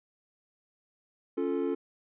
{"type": "chord", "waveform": "triangle", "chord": "Db augmented", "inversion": "none", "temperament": "equal", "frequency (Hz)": [277.2, 349.2, 440], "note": ["Db4", "F4", "A4"], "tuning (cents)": [0, 0, 0], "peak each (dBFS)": -30, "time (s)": [1.37, 1.75], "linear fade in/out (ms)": 10, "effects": ["resampled to 8000 Hz"]}